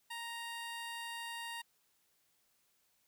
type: tone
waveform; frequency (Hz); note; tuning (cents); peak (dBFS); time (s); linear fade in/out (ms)
15% pulse; 932.3; A#5; 0; -35; 0.1-1.62; 10
effects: white hiss -75 dBFS RMS until 3.07 s